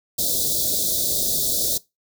white band-stop noise, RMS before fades -22 dBFS, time 0.18-1.78 s, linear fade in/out 10 ms, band 670 to 3500 Hz, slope 96 dB/octave, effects noise-tail reverb RT60 0.2 s tail -20 dB re dry

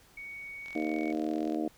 sine tone, 2235 Hz, C#7, 14 cents sharp, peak -40 dBFS, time 0.17-1.12 s, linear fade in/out 5 ms
click train, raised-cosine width 0.2 ms, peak -32 dBFS, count 39, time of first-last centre 0.66-1.546 s, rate 42.9 Hz
harmonic tone, 77.78 Hz, D#2, in tune, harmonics 3 / 4 / 5 / 6 / 7 / 8 / 9, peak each -37 / -31 / -40 / -41 / -45 / -41 / -40 dBFS, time 0.75-1.68 s, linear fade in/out 5 ms
effects pink hiss -60 dBFS RMS until 1.77 s

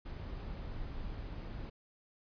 brown noise, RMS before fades -42 dBFS, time 0.05-1.7 s, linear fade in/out 10 ms, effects resampled to 11025 Hz

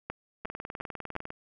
two click trains, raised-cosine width 0.5 ms, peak -19 / -23 dBFS, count 4 / 18, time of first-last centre 0.1-1.164 / 0.45-1.304 s, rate 2.82 / 19.9 Hz, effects none

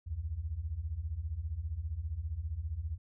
sine beating tone pair, 69.3 / 84.3 Hz, C#2 / E2, 0 / +39 cents, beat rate 15 Hz, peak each -39 / -36 dBFS, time 0.06-2.98 s, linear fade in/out 20 ms, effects none

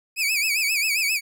sawtooth tone with vibrato, 2422 Hz, D#7, 47 cents flat, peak -17 dBFS, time 0.16-1.21 s, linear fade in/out 50 ms, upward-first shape sine, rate 7.5 Hz, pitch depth 140 cents each way, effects none

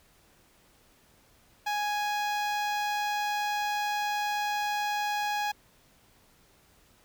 sawtooth tone with notch filter, 830.6 Hz, G#5, in tune, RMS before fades -30 dBFS, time 1.66-5.52 s, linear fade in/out 10 ms, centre 10000 Hz, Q 0.7, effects pink hiss -62 dBFS RMS until 7.04 s

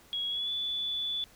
sine tone with pitch glide, 3322 to 3461 Hz, G#7 to A7, 0 to -29 cents, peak -30 dBFS, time 0.13-1.24 s, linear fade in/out 0 ms, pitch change +71 cents, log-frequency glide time 0.29-0.51 s, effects pink hiss -58 dBFS RMS until 1.35 s

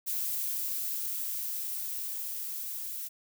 violet noise with level ramp, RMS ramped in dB -32 to -38 dBFS, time 0.06-3.09 s, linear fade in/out 20 ms, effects none

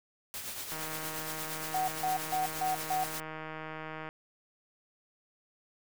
white noise with tremolo, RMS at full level -38 dBFS, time 0.34-3.2 s, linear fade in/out 0 ms, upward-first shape triangle, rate 8.6 Hz, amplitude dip 50%
click train, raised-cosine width 0.5 ms, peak -26 dBFS, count 530, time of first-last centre 0.72-4.089 s, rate 157 Hz
sine tone bursts, 750 Hz, F#5, 23 cents sharp, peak -28 dBFS, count 5, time 1.74-3.04 s, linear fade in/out 5 ms, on 140 ms, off 150 ms
effects none

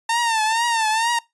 sawtooth tone with vibrato, 905 Hz, A5, 48 cents sharp, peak -14 dBFS, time 0.09-1.19 s, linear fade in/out 5 ms, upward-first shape triangle, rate 2.2 Hz, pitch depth 100 cents each way, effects noise-tail reverb RT60 0.2 s tail -22 dB re dry + resampled to 24000 Hz

